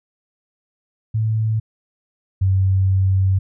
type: tone pair in turn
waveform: sine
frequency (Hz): 110 / 95.37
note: A2 / G2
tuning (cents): 0 / -47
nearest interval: major second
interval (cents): 247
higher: first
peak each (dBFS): -16 / -13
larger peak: second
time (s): 1.14-1.6 / 2.41-3.39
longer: second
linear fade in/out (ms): 10
effects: none